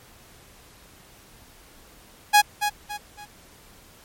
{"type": "tone with echo", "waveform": "sawtooth", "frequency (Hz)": 830.6, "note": "G#5", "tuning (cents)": 0, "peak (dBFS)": -8, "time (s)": [2.33, 2.42], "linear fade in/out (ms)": 20, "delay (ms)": 280, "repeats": 3, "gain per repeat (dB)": -9, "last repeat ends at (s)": 3.26, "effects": ["pink hiss -51 dBFS RMS until 4.04 s", "MP3 64 kbps"]}